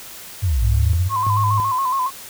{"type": "exponential two-way sweep", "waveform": "sine", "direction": "down then up", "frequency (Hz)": [105.7, 57, 96.2], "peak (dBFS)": -15, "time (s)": [0.42, 1.09], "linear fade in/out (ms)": 20, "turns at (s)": 0.61}
{"type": "tone with tremolo", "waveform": "sine", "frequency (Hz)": 103.83, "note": "G#2", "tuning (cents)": 0, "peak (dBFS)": -17, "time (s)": [0.6, 1.74], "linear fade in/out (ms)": 50, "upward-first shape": "square", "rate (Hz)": 1.5, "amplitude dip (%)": 75}
{"type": "tone with vibrato", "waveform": "sine", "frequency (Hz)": 1048, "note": "C6", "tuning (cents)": 2, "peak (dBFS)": -17, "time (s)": [1.09, 2.11], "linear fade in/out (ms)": 50, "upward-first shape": "square", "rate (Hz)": 7.2, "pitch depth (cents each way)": 59}
{"effects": ["white hiss -37 dBFS RMS until 2.29 s"]}